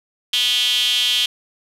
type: tone with high-pass filter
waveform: sawtooth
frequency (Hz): 245.2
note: B3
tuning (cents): -12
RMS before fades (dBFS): -18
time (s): 0.33-1.26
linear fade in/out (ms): 5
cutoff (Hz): 3200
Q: 8.3
effects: resampled to 32000 Hz + 7-bit